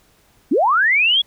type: linear sweep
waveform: sine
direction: up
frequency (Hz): 220 to 3401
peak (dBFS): -12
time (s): 0.51-1.22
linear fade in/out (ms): 10
effects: pink hiss -56 dBFS RMS until 1.26 s